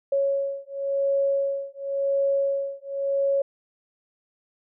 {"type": "beating tone pair", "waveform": "sine", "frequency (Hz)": [553, 553.93], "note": ["C#5", "C#5"], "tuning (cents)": [-4, -1], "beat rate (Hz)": 0.93, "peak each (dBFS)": -25, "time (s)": [0.12, 3.42], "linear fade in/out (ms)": 5, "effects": []}